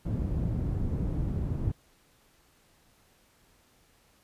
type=low-pass noise; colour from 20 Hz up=white; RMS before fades=-30 dBFS; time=0.05-1.72 s; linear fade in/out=5 ms; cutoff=130 Hz; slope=12 dB/octave; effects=pink hiss -64 dBFS RMS until 4.23 s + resampled to 32000 Hz